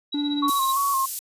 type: tone with tremolo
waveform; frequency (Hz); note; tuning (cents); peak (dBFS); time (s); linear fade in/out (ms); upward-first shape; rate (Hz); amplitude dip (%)
sine; 3889; B7; -27; -26; 0.12-0.73; 10; triangle; 16; 95
type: tone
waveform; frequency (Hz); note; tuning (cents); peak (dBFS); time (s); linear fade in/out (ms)
triangle; 290; D4; -22; -21; 0.14-0.5; 5
type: tone with vibrato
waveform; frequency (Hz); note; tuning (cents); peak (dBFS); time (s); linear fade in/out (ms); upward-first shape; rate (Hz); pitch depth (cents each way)
sine; 1093; C#6; -25; -20; 0.42-1.06; 10; square; 2.9; 40
type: high-pass noise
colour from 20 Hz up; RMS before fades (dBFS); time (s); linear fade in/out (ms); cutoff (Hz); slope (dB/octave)
white; -29; 0.48-1.19; 0; 6800; 12
effects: resampled to 32000 Hz